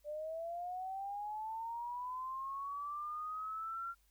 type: linear sweep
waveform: sine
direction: up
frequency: 587.3 to 1381 Hz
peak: -39 dBFS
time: 0.04-3.95 s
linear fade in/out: 50 ms
effects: added 50 Hz sine -70 dBFS peak until 4.1 s + white hiss -75 dBFS RMS until 4.1 s